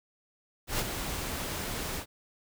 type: noise with ADSR envelope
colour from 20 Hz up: pink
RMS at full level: -28 dBFS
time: 0.67-2.06 s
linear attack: 120 ms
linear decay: 37 ms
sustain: -7 dB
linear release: 78 ms
effects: none